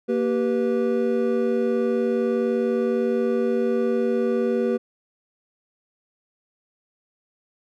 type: tone cluster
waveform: triangle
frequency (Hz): 233.3 / 389.5 / 489.1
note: A#3 / G4 / B4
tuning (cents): +2 / -11 / -17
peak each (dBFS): -22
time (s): 0.08-4.78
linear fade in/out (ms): 20
effects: none